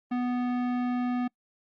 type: tone with tanh clipping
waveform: sine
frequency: 246.9 Hz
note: B3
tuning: in tune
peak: -28 dBFS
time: 0.11-1.28 s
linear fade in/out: 10 ms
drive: 17 dB
effects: noise-tail reverb RT60 0.1 s tail -26 dB re dry + Opus 32 kbps